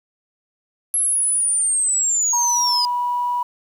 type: linear sweep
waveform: sine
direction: down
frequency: 11175 to 4906 Hz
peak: -15 dBFS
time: 0.94-2.85 s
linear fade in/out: 0 ms
type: tone with pitch glide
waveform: sine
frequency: 956 to 974.4 Hz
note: A#5 to B5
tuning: +43 to -24 cents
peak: -18 dBFS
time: 2.33-3.43 s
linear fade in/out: 5 ms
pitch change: +33 cents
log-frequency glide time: 2.55-2.63 s
effects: tanh soft clip ceiling -12 dBFS + 8-bit